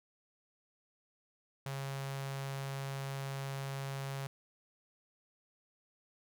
sawtooth tone with notch filter, 137 Hz, C#3, 20 cents flat, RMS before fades -40 dBFS, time 1.66-4.27 s, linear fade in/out 2 ms, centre 290 Hz, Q 1.1, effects none

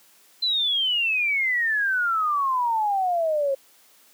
sine exponential sweep, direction down, 4077 to 535 Hz, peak -20 dBFS, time 0.42-3.55 s, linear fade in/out 10 ms, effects white hiss -56 dBFS RMS until 4.13 s + high-pass 200 Hz 12 dB/octave

